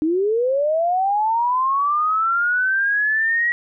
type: linear sweep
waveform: sine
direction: up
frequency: 300.9 to 1920 Hz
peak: -16 dBFS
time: 0.02-3.52 s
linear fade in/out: 0 ms
effects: none